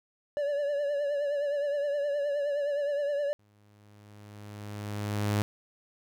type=tone with vibrato; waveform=triangle; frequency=575 Hz; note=D5; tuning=37 cents flat; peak=-25 dBFS; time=0.37-3.33 s; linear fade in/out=0 ms; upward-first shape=triangle; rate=9.6 Hz; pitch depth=58 cents each way
type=tone with exponential growth; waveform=sawtooth; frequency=103.83 Hz; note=G#2; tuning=in tune; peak=-20 dBFS; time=3.39-5.42 s; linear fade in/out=0 ms; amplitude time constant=440 ms
effects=none